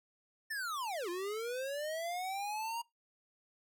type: linear two-way sweep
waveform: square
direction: down then up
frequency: 1810 to 340.6 to 946 Hz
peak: -37 dBFS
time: 0.5-2.82 s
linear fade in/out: 10 ms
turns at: 1.09 s
effects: noise-tail reverb RT60 0.2 s tail -23 dB re dry